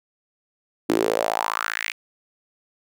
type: tone with high-pass filter sweep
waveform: sawtooth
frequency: 55 Hz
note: A1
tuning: in tune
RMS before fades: -24 dBFS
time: 0.89-1.92 s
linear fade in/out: 5 ms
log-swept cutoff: 300 to 2400 Hz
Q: 4.4
effects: none